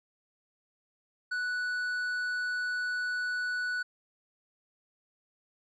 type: tone with tanh clipping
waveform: sine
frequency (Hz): 1480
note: F#6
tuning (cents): 0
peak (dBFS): -31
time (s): 1.31-3.83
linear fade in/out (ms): 10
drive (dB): 7
effects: none